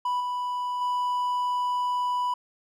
triangle tone with level steps, 987.8 Hz, B5, in tune, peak -22 / -25 / -22 dBFS, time 0.05-2.34 s, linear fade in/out 5 ms, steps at 0.2 / 0.81 s, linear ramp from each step 5 ms, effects none

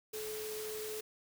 sine tone in noise, 430.8 Hz, A4, 37 cents flat, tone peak -40 dBFS, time 0.13-1.01 s, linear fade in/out 10 ms, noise white, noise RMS -45 dBFS, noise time 0.13-1.01 s, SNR +2 dB, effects none

